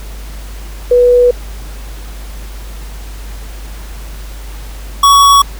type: tone pair in turn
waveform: sine / square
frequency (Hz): 490 / 1122.5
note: B4 / C#6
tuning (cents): -14 / +21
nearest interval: octave + major second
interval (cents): 1435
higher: second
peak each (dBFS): -4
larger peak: neither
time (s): 0.91-1.31 / 5.03-5.42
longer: first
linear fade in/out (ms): 5
effects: added 50 Hz sine -24 dBFS peak until 5.59 s + pink hiss -35 dBFS RMS until 5.59 s